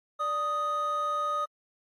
triangle tone pair together, 587.3 / 1246.1 Hz, D5 / D#6, 0 / +2 cents, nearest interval octave + minor second, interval 1302 cents, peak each -33 / -25 dBFS, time 0.19-1.46 s, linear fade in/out 20 ms, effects tanh soft clip ceiling -19 dBFS + AAC 64 kbps

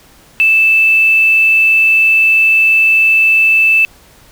sine tone with quantisation, 2637 Hz, E7, in tune, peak -6 dBFS, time 0.4-3.85 s, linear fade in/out 0 ms, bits 5, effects pink hiss -44 dBFS RMS until 4.31 s

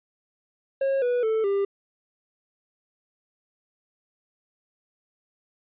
triangle tone with pitch steps, 543 / 489.4 / 441.1 / 397.5 Hz, C#5 / B4 / A4 / G4, -36 / -16 / +4 / +24 cents, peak -19 dBFS, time 0.81-1.65 s, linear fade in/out 5 ms, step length 210 ms, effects resampled to 8000 Hz

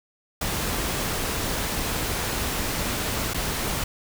pink noise with dropouts, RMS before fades -27 dBFS, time 0.41-3.84 s, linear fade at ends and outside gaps 5 ms, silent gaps 3.336-3.343 s, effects none

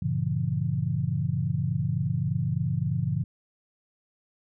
sine chord, G diminished seventh, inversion none, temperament just, 98 / 117.6 / 141.12 / 169.34 Hz, G2 / Bb2 / Db3 / Fb3, 0 / +16 / +31 / +47 cents, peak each -32 / -30 / -28 / -30 dBFS, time 0.02-3.24 s, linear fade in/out 5 ms, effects none

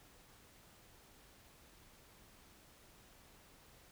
silence, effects pink hiss -63 dBFS RMS until 3.91 s

